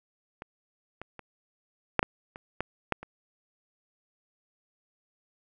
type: clicks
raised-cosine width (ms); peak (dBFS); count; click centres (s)
0.5; -24 / -24 / -27 / -6 / -10 / -26 / -14 / -10 / -26; 9; 0.421 / 1.016 / 1.193 / 1.993 / 2.029 / 2.359 / 2.606 / 2.923 / 3.03
effects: none